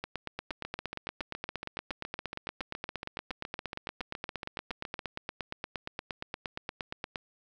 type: two click trains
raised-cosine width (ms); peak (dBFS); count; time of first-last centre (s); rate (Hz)
0.3; -19 / -21; 62 / 33; 0.04-7.158 / 0.51-4.992; 8.57 / 7.14
effects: none